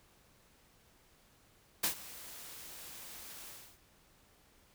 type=noise with ADSR envelope; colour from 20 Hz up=white; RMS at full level=-30 dBFS; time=1.83-3.79 s; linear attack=10 ms; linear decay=100 ms; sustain=-19 dB; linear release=310 ms; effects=pink hiss -66 dBFS RMS until 4.74 s